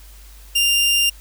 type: tone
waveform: sawtooth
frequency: 2794 Hz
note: F7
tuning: in tune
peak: -11 dBFS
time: 0.55-1.1 s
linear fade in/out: 10 ms
effects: added 50 Hz sine -40 dBFS peak until 1.2 s + white hiss -48 dBFS RMS until 1.2 s